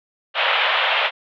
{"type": "band-pass noise", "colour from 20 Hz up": "white", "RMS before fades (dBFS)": -19, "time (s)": [0.34, 1.11], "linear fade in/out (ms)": 50, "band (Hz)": [520, 3400], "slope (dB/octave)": 48, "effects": []}